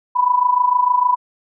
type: tone with amplitude modulation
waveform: sine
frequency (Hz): 990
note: B5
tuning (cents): +4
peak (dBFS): -9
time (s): 0.15-1.16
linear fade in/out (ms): 20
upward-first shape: sine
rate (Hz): 26.6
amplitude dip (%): 75
effects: none